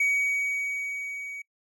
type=tone with level ramp; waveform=triangle; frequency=2258 Hz; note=C#7; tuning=31 cents sharp; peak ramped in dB=-19 to -34 dBFS; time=0-1.42 s; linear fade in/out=5 ms; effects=noise-tail reverb RT60 0.1 s tail -24 dB re dry